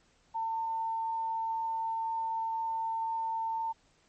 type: tone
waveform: sine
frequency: 901 Hz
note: A5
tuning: 41 cents sharp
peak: -30 dBFS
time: 0.34-3.73 s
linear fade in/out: 20 ms
effects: pink hiss -67 dBFS RMS until 4.08 s + MP3 32 kbps